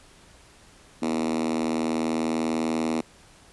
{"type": "tone with high-pass filter", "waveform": "5% pulse", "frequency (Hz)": 80.2, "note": "E2", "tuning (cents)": -47, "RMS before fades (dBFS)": -26, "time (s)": [1.02, 3.01], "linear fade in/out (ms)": 5, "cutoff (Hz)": 260, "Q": 5.6, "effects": ["pink hiss -53 dBFS RMS until 3.52 s", "resampled to 24000 Hz"]}